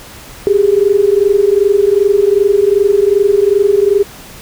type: tone pair together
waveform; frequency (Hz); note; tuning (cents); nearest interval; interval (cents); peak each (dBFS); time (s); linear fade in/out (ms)
sine; 392 / 414.6; G4 / G#4; 0 / -3; minor second; 97; -10; 0.47-4.03; 0
effects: pink hiss -34 dBFS RMS until 4.41 s